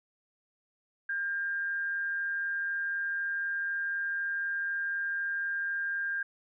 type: tone with amplitude modulation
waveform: sine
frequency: 1603 Hz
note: G6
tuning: 38 cents sharp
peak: -28 dBFS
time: 1.09-6.23 s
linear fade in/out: 5 ms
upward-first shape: sine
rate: 164 Hz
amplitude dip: 35%
effects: none